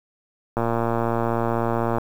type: click train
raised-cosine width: 1 ms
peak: -9 dBFS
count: 165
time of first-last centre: 0.57-1.984 s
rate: 116 Hz
effects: 7-bit